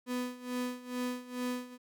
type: tone with tremolo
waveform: 35% pulse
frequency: 248.7 Hz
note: B3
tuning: 12 cents sharp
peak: -30 dBFS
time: 0.06-1.78 s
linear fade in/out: 50 ms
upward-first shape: sine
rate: 2.3 Hz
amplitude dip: 85%
effects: none